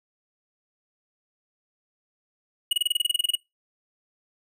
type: tone bursts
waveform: square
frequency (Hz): 2900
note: F#7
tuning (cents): -35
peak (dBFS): -19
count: 14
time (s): 2.71-3.354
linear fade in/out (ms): 5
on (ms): 20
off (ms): 28
effects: noise-tail reverb RT60 0.2 s tail -25 dB re dry